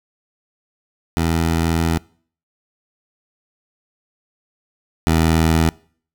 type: tone pair in turn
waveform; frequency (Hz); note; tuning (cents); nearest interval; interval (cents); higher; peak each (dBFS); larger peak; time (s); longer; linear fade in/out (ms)
15% pulse; 82.41 / 80.99; E2 / E2; 0 / -30; unison; 30; first; -10 / -7; second; 1.17-1.98 / 5.07-5.69; first; 0
effects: noise-tail reverb RT60 0.5 s tail -24 dB re dry